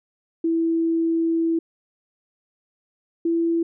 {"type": "tone pair in turn", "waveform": "sine", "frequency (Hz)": [329.6, 334], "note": ["E4", "E4"], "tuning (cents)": [0, 23], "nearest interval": "unison", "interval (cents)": 23, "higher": "second", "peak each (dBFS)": -18, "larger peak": "neither", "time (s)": [[0.44, 1.59], [3.25, 3.63]], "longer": "first", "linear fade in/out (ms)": 5, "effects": []}